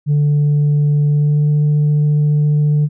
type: tone with pitch glide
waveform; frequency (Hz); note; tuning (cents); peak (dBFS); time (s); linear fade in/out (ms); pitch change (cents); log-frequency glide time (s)
sine; 146.83 to 148.79; D3 to D3; 0 to +23; -8; 0.06-2.89; 50; +23; 1.08-1.48
effects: tanh soft clip ceiling -9 dBFS